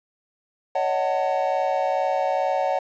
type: chord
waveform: triangle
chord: D# half-diminished seventh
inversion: third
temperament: just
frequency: 560 / 622.3 / 746.7 / 896 Hz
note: C#5 / D#5 / F#5 / A5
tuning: +18 / 0 / +16 / +31 cents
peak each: -23 / -26 / -22 / -27 dBFS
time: 0.75-2.79 s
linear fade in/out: 5 ms
effects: resampled to 16000 Hz + 9-bit